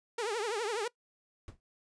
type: tone with vibrato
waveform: sawtooth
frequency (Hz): 440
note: A4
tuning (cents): 0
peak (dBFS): -28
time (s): 0.18-0.88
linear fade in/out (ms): 5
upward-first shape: triangle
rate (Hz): 12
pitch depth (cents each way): 200
type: noise with exponential decay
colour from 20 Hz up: brown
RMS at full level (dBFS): -39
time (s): 1.48-1.6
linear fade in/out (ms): 0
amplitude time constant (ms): 24
effects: noise-tail reverb RT60 0.1 s tail -22 dB re dry + resampled to 22050 Hz